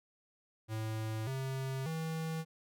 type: tone with pitch steps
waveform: square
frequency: 110 / 133.1 / 161.05 Hz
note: A2 / C3 / E3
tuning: 0 / +30 / -40 cents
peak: -36 dBFS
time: 0.68-2.45 s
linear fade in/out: 50 ms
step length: 590 ms
effects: none